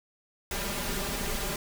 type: noise with comb filter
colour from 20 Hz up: pink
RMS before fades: -32 dBFS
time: 0.51-1.56 s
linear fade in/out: 2 ms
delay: 5 ms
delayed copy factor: +0.8
effects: none